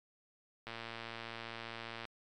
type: click train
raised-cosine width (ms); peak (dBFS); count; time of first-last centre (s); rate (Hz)
0.3; -27; 160; 0.67-2.053; 115
effects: MP3 96 kbps